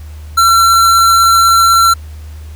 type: tone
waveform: square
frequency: 1354 Hz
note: E6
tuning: 46 cents sharp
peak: -6 dBFS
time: 0.37-1.94 s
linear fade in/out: 10 ms
effects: added 76 Hz sine -26 dBFS peak until 2.55 s + pink hiss -43 dBFS RMS until 2.55 s